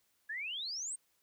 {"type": "exponential sweep", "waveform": "sine", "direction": "up", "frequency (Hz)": [1661.2, 8740], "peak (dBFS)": -37, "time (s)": [0.29, 0.96], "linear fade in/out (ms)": 10, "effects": ["white hiss -75 dBFS RMS until 1.22 s"]}